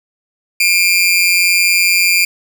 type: tone with amplitude modulation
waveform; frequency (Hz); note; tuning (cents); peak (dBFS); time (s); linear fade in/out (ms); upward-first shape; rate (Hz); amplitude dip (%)
sawtooth; 2385; D7; +26; -3; 0.6-2.25; 5; sine; 181; 70
effects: 7-bit